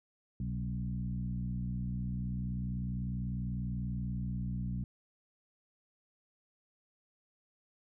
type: tone with frequency modulation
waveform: sine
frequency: 128.5 Hz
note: C3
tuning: 31 cents flat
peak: -33 dBFS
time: 0.4-4.84 s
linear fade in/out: 2 ms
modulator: 60.3 Hz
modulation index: 1.3
effects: none